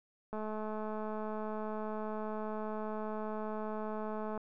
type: click train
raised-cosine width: 1 ms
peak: -27 dBFS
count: 871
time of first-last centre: 0.33-4.377 s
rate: 215 Hz
effects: none